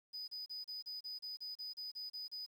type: tone bursts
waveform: sine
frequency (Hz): 4978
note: D#8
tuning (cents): 0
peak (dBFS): -40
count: 13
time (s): 0.13-2.464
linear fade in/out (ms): 20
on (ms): 150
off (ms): 32
effects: tanh soft clip ceiling -41 dBFS + 11-bit